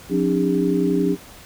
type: tone cluster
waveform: sine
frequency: 179.1 / 271.7 / 303.2 / 402.8 Hz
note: F3 / C#4 / D#4 / G4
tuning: +44 / -35 / -45 / +47 cents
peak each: -22 dBFS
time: 0.09-1.17 s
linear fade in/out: 50 ms
effects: pink hiss -43 dBFS RMS until 1.45 s